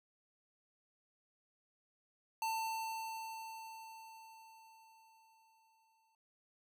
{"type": "tone with exponential decay", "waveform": "square", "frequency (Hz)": 894, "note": "A5", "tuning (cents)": 27, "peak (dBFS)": -35, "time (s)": [2.42, 6.15], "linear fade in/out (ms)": 2, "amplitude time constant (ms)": 810, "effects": []}